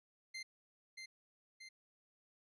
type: tone with echo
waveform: 25% pulse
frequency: 2086 Hz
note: C7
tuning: 6 cents flat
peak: -40 dBFS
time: 0.34-0.43 s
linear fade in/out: 10 ms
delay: 630 ms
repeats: 2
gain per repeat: -4 dB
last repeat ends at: 1.69 s
effects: resampled to 24000 Hz